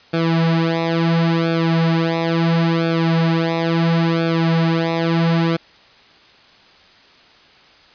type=tone with flanger; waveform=sawtooth; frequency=165.5 Hz; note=E3; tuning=7 cents sharp; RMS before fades=-17 dBFS; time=0.13-5.57 s; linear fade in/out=10 ms; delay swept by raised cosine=1 to 5.4 ms; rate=0.73 Hz; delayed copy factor=-0.9; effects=white hiss -48 dBFS RMS until 7.94 s + resampled to 11025 Hz